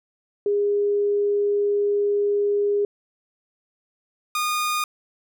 sine / sawtooth tone pair in turn, 408.6 / 1224.4 Hz, G#4 / D#6, -28 / -28 cents, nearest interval octave + perfect fifth, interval 1900 cents, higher second, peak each -18 dBFS, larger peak neither, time 0.46-2.85 / 4.35-4.84 s, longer first, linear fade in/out 2 ms, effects none

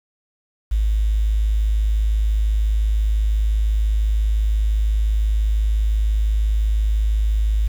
sine tone with quantisation, 52.9 Hz, G#1, 33 cents sharp, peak -15 dBFS, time 0.71-7.68 s, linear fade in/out 10 ms, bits 7, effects none

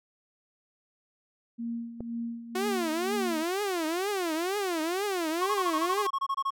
sine tone with tremolo, 233.1 Hz, A#3, in tune, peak -30 dBFS, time 1.58-3.44 s, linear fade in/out 20 ms, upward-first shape sine, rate 2 Hz, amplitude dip 70%
click, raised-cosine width 2 ms, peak -24 dBFS, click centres 2.006 s
sawtooth tone with vibrato, 359.7 Hz, F#4, 49 cents flat, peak -24 dBFS, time 2.55-6.07 s, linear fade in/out 5 ms, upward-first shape triangle, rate 2.1 Hz, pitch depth 280 cents each way
triangle tone bursts, 1093 Hz, C#6, 25 cents flat, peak -24 dBFS, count 14, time 5.41-6.506 s, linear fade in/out 10 ms, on 56 ms, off 24 ms
effects none

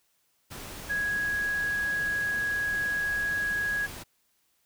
sine tone in noise, 1661.2 Hz, G#6, in tune, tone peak -26 dBFS, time 0.89-3.87 s, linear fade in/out 20 ms, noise pink, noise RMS -41 dBFS, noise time 0.5-4.04 s, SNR +12 dB, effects white hiss -71 dBFS RMS until 4.65 s

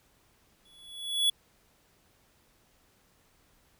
square tone with exponential growth, 3392 Hz, G#7, 36 cents sharp, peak -21 dBFS, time 0.65-1.3 s, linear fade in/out 5 ms, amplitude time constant 140 ms, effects pink hiss -66 dBFS RMS until 3.79 s

